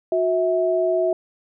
sine tone pair together, 364.8 / 650 Hz, F#4 / E5, -24 / -24 cents, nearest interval minor seventh, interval 1000 cents, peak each -21 / -19 dBFS, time 0.12-1.13 s, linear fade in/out 2 ms, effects none

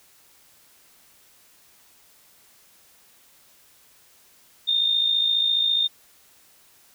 sine tone with amplitude modulation, 3642 Hz, A#7, 41 cents flat, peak -16 dBFS, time 4.67-5.88 s, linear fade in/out 20 ms, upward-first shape sine, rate 54.7 Hz, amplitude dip 55%, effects white hiss -56 dBFS RMS until 6.94 s

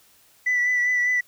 sine tone with vibrato, 1975.5 Hz, B6, in tune, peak -17 dBFS, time 0.46-1.21 s, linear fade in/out 10 ms, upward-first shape sine, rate 5 Hz, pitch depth 22 cents each way, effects tanh soft clip ceiling -16 dBFS + white hiss -57 dBFS RMS until 1.27 s

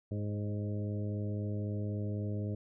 harmonic tone with a mistuned harmonic, 103.83 Hz, G#2, in tune, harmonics 1 / 2 / 3 / 4 / 5 / 6, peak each -34 / -40 / -44 / -46 / -48 / -50 dBFS, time 0.11-2.55 s, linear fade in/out 5 ms, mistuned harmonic 5, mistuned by +21 cents, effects none

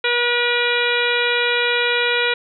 harmonic tone, 481.6 Hz, B4, 44 cents flat, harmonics 1 / 2 / 3 / 4 / 5 / 6 / 7 / 8, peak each -22 / -28 / -22 / -25 / -22 / -28 / -27 / -26 dBFS, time 0.04-2.34 s, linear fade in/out 5 ms, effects none

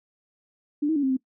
sine tone with pitch steps, 293.3 / 318.6 / 285.7 / 265.5 / 260.7 Hz, D4 / D#4 / D4 / C4 / C4, -2 / +41 / -48 / +25 / -6 cents, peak -20 dBFS, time 0.82-1.17 s, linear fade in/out 10 ms, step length 70 ms, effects noise-tail reverb RT60 0.1 s tail -21 dB re dry

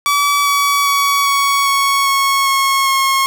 sawtooth tone with pitch steps, 1146 / 1136.8 / 1127.6 / 1118.5 / 1109.5 / 1100.6 / 1091.7 / 1082.9 Hz, D6 / C#6 / C#6 / C#6 / C#6 / C#6 / C#6 / C#6, -43 / +43 / +29 / +15 / +1 / -13 / -27 / -41 cents, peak -8 dBFS, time 0.06-3.26 s, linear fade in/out 0 ms, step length 400 ms, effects none

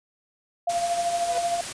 sine tone with tremolo, 691 Hz, F5, 19 cents flat, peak -20 dBFS, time 0.67-1.61 s, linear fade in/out 5 ms, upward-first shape triangle, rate 13 Hz, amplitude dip 60%
white noise, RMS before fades -33 dBFS, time 0.69-1.73 s, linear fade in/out 10 ms
sawtooth tone with exponential growth, 497 Hz, B4, 11 cents sharp, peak -26 dBFS, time 1.15-1.38 s, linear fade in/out 1 ms, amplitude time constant 48 ms
effects resampled to 22050 Hz

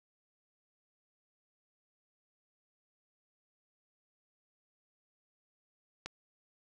click, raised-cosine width 0.2 ms, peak -22 dBFS, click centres 6.06 s, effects none

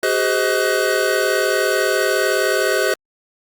square tone cluster, 378.3 / 418.1 / 518 / 632 / 1495 Hz, F#4 / G#4 / C5 / D#5 / F#6, +38 / +12 / -17 / +27 / +17 cents, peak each -23 dBFS, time 0.03-2.94 s, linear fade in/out 2 ms, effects Opus 48 kbps

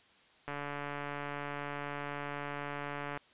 click train, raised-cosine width 0.5 ms, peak -24 dBFS, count 389, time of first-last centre 0.48-3.174 s, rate 144 Hz, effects white hiss -63 dBFS RMS until 3.33 s + resampled to 8000 Hz

